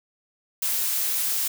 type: noise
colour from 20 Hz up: blue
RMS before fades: -25 dBFS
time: 0.62-1.48 s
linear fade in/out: 5 ms
effects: none